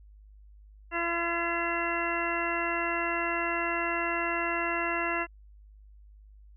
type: harmonic tone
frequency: 340 Hz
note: F4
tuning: 46 cents flat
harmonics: 1 / 2 / 3 / 4 / 5 / 6 / 8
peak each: -35 / -35 / -35 / -35 / -35 / -35 / -35 dBFS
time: 0.91-5.27 s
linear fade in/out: 50 ms
effects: added 51 Hz sine -50 dBFS peak until 6.56 s